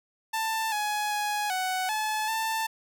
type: tone with pitch steps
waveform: sawtooth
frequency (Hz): 888 / 839 / 834 / 745 / 861 / 889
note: A5 / G#5 / G#5 / F#5 / A5 / A5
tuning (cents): +16 / +17 / +7 / +12 / -38 / +18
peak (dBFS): -23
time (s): 0.33-2.67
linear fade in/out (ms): 10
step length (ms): 390
effects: none